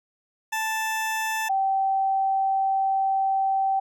20% pulse / sine tone pair in turn, 880 / 774.9 Hz, A5 / G5, 0 / -20 cents, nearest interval major second, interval 220 cents, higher first, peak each -20 dBFS, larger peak neither, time 0.52-1.49 / 1.49-3.8 s, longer second, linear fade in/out 10 ms, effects none

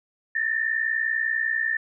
sine tone pair together, 1765 / 1825.1 Hz, A6 / A#6, +5 / -37 cents, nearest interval minor second, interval 58 cents, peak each -25 dBFS, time 0.35-1.77 s, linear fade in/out 5 ms, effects none

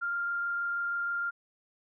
sine tone with frequency modulation, 1396.9 Hz, F6, in tune, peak -29 dBFS, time 0.01-1.31 s, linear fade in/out 20 ms, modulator 26.3 Hz, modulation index 0.36, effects none

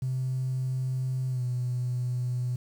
triangle tone with pitch glide, 129.5 to 124.08 Hz, C3 to B2, -17 to +9 cents, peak -23 dBFS, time 0.02-2.56 s, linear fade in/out 5 ms, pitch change -74 cents, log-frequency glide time 1.3-1.42 s, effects tanh soft clip ceiling -24 dBFS + 9-bit

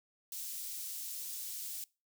white high-pass noise, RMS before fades -42 dBFS, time 0.32-1.84 s, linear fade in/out 2 ms, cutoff 4900 Hz, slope 12 dB/octave, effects noise-tail reverb RT60 0.3 s tail -24 dB re dry

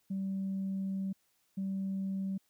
sine tone pair in turn, 192.9 / 192.9 Hz, G3 / G3, -28 / -28 cents, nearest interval unison, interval 0 cents, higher neither, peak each -31 / -31 dBFS, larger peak neither, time 0.1-1.13 / 1.57-2.38 s, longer first, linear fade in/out 10 ms, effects tanh soft clip ceiling -29 dBFS + white hiss -74 dBFS RMS until 2.49 s

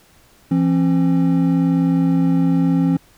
triangle tone pair together, 169.3 / 268.5 Hz, E3 / C4, +46 / +45 cents, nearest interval minor sixth, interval 799 cents, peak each -14 dBFS, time 0.51-2.97 s, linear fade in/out 5 ms, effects pink hiss -52 dBFS RMS until 3.17 s

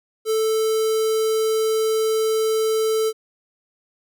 square tone with notch filter, 440 Hz, A4, in tune, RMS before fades -20 dBFS, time 0.25-3.13 s, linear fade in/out 50 ms, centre 1900 Hz, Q 0.82, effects none

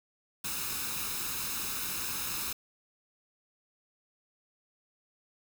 white noise with comb filter, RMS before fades -35 dBFS, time 0.44-2.53 s, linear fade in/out 5 ms, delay 0.77 ms, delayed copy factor +0.6, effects none

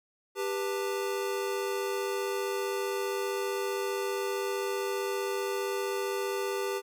square tone cluster, 395.1 / 490.4 / 888 Hz, G4 / B4 / A5, +14 / -12 / +16 cents, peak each -32 / -37 / -40 dBFS, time 0.35-6.82 s, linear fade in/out 50 ms, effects none

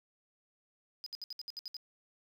triangle tone bursts, 4978 Hz, D#8, in tune, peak -38 dBFS, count 9, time 1.04-1.767 s, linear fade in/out 0 ms, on 23 ms, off 65 ms, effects none

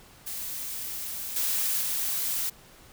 blue noise with level steps, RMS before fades -35 / -27 / -29 dBFS, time 0.26-2.5 s, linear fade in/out 10 ms, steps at 1.36 / 1.81 s, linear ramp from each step 2 ms, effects pink hiss -53 dBFS RMS until 2.92 s

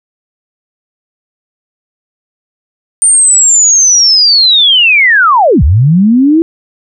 sine linear two-way sweep, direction down then up, 9000 to 61.74 to 336.8 Hz, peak -3 dBFS, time 3.02-6.42 s, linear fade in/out 0 ms, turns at 5.63 s, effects none

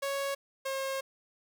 sawtooth tone pair in turn, 554.4 / 537.7 Hz, C#5 / C5, 0 / +47 cents, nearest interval minor second, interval 53 cents, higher first, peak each -27 / -28 dBFS, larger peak first, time 0.02-0.35 / 0.65-1.01 s, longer second, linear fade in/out 10 ms, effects none

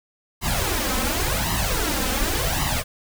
pink noise with flanger, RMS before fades -23 dBFS, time 0.41-2.84 s, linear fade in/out 50 ms, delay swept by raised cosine 1 to 3.9 ms, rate 0.9 Hz, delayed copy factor +0.75, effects none

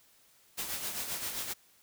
white noise with tremolo, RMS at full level -35 dBFS, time 0.57-1.54 s, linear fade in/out 20 ms, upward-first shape sine, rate 7.6 Hz, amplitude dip 50%, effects white hiss -64 dBFS RMS until 1.82 s

